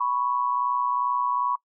sine tone pair together, 986.2 / 1108.7 Hz, B5 / C#6, -3 / 0 cents, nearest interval major second, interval 203 cents, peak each -25 dBFS, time 0-1.56 s, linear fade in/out 10 ms, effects noise-tail reverb RT60 0.1 s tail -22 dB re dry

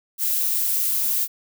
violet noise, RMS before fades -22 dBFS, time 0.18-1.28 s, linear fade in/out 50 ms, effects none

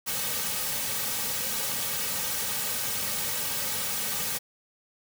white noise with comb filter, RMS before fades -30 dBFS, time 0.06-4.39 s, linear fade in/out 20 ms, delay 2.9 ms, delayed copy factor -0.85, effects none

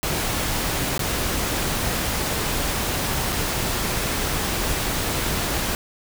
pink noise with dropouts, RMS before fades -24 dBFS, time 0.03-5.75 s, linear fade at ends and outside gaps 0 ms, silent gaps 0.978-0.993 / 3.323-3.327 s, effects none

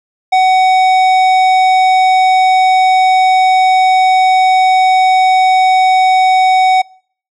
sine tone with tanh clipping, 750 Hz, F#5, 23 cents sharp, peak -8 dBFS, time 0.32-6.82 s, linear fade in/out 10 ms, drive 13 dB, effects noise-tail reverb RT60 0.5 s tail -24 dB re dry

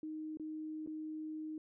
sine tone with dropouts, 311.1 Hz, D#4, in tune, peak -40 dBFS, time 0.03-1.58 s, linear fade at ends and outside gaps 2 ms, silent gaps 0.372-0.397 / 0.863-0.873 s, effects none

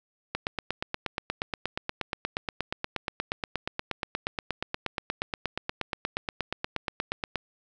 click train, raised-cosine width 0.3 ms, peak -13 dBFS, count 60, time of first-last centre 0.35-7.357 s, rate 8.42 Hz, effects none

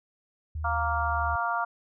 sine tone with pitch glide, 77.78 to 75.74 Hz, D#2 to D#2, 0 to -46 cents, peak -30 dBFS, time 0.55-1.36 s, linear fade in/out 5 ms, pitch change -46 cents, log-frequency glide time 0.75-1.01 s
harmonic tone, 233.1 Hz, A#3, in tune, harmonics 3 / 4 / 5 / 6, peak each -31 / -31 / -31 / -31 dBFS, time 0.64-1.65 s, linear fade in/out 10 ms
effects none

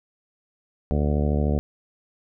harmonic tone, 73.42 Hz, D2, in tune, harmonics 1 / 2 / 3 / 4 / 5 / 6 / 7 / 8 / 9 / 10, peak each -22 / -26 / -27 / -33 / -35 / -32 / -35 / -34 / -41 / -39 dBFS, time 0.91-1.59 s, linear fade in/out 0 ms, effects none

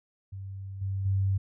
sine tone with level steps, 97 Hz, G2, 18 cents flat, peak -36 / -28 / -23 dBFS, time 0.32-1.38 s, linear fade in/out 10 ms, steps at 0.81 / 1.05 s, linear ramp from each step 10 ms, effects none

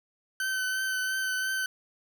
40% pulse tone with vibrato, 1528 Hz, G6, 45 cents flat, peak -27 dBFS, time 0.4-1.66 s, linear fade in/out 2 ms, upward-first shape triangle, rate 2.9 Hz, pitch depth 22 cents each way, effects none

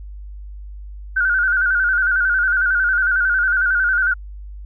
sine tone with vibrato, 1480 Hz, F#6, in tune, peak -14 dBFS, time 1.16-4.14 s, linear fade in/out 10 ms, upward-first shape square, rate 11 Hz, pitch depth 62 cents each way, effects added 50 Hz sine -31 dBFS peak until 4.65 s

